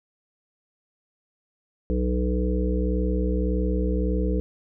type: harmonic tone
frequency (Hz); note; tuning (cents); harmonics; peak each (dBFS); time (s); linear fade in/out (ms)
61.74; B1; 0; 1 / 3 / 5 / 7 / 8; -23 / -28 / -30 / -31 / -32; 1.9-4.4; 0
effects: none